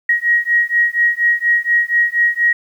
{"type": "beating tone pair", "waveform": "sine", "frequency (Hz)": [1891, 1895.2], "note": ["A#6", "A#6"], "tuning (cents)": [24, 28], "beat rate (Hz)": 4.2, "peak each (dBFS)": -15, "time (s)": [0.09, 2.53], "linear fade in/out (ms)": 5, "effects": ["8-bit"]}